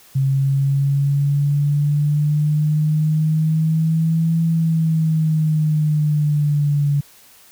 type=exponential two-way sweep; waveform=sine; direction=up then down; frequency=135 to 164.81 to 142.9 Hz; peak=-14 dBFS; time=0.15-7.01 s; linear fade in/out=10 ms; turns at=4.43 s; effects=white hiss -48 dBFS RMS until 7.51 s